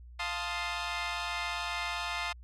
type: chord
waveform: 15% pulse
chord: F dominant seventh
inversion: none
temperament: equal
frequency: 698.5 / 880 / 1046.5 / 1244.5 Hz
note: F5 / A5 / C6 / Eb6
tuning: 0 / 0 / 0 / 0 cents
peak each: -32 dBFS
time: 0.19-2.33 s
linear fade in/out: 10 ms
effects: added 60 Hz sine -47 dBFS peak until 2.43 s + low-pass 6000 Hz 12 dB/octave